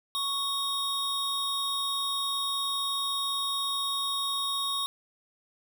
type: tone pair together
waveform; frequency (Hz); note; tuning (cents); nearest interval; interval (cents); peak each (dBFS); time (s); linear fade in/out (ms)
square; 1108.7 / 3729; C#6 / A#7; 0 / 0; octave + major sixth; 2100; -34 / -30; 0.15-4.86; 0
effects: none